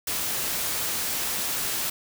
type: noise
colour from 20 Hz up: white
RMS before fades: -28 dBFS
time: 0.07-1.9 s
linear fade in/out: 5 ms
effects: none